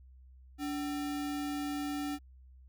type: tone with sample-and-hold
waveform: sine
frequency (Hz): 289.2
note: D4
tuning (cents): -27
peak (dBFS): -33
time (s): 0.58-2.19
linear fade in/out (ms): 50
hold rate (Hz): 1050
effects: added 64 Hz sine -53 dBFS peak until 2.68 s